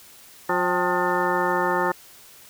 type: harmonic tone with a mistuned harmonic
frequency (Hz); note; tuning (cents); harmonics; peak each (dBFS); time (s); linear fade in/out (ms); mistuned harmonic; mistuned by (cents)
178.7; F3; +40; 1 / 2 / 3 / 4 / 5 / 6 / 7 / 8 / 10; -33 / -26 / -28 / -31 / -25 / -31 / -29 / -31 / -29; 0.49-1.92; 5; 4; +150
effects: white hiss -48 dBFS RMS until 2.49 s